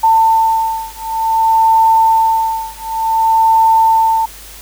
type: beating tone pair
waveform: sine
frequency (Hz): 895 / 895.55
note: A5 / A5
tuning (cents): +29 / +30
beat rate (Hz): 0.55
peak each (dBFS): -12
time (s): 0.03-4.26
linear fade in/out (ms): 10
effects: added 50 Hz sine -38 dBFS peak until 4.61 s + white hiss -35 dBFS RMS until 4.61 s